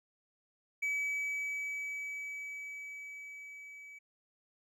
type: tone with level ramp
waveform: triangle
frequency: 2286 Hz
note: D7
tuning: 47 cents flat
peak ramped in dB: -29 to -47 dBFS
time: 0.82-3.99 s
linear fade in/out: 10 ms
effects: none